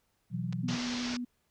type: chord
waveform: sine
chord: B suspended fourth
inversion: none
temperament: equal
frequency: 123.47 / 164.81 / 185 Hz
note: B2 / E3 / F#3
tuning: 0 / 0 / 0 cents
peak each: -36 dBFS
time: 0.3-0.78 s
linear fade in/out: 50 ms
type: clicks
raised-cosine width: 0.2 ms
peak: -29 dBFS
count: 2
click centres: 0.526 / 0.53 s
type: tone with vibrato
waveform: sine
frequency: 244.7 Hz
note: B3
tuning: 16 cents flat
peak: -33 dBFS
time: 0.63-1.25 s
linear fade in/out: 10 ms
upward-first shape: sine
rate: 11 Hz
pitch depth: 8 cents each way
type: low-pass noise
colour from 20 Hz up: white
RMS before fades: -39 dBFS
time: 0.68-1.17 s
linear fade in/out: 5 ms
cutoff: 6000 Hz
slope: 48 dB/octave
effects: pink hiss -75 dBFS RMS until 1.5 s